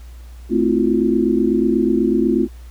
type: chord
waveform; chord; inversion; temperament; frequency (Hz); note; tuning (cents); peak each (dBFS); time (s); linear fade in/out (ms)
sine; F major seventh; first; equal with one note detuned; 220 / 261.6 / 329.6 / 357.8; A3 / C4 / E4 / F4; 0 / 0 / 0 / +42; -19; 0.49-2.48; 50
effects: added 60 Hz sine -34 dBFS peak until 2.7 s + pink hiss -51 dBFS RMS until 2.7 s